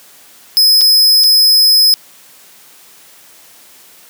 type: tone with dropouts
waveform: 45% pulse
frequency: 5100 Hz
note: D#8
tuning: 42 cents sharp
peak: -6 dBFS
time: 0.57-1.94 s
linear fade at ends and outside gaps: 0 ms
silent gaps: 0.81-0.815 / 1.237-1.241 s
effects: white hiss -42 dBFS RMS until 4.09 s + high-pass 150 Hz 12 dB/octave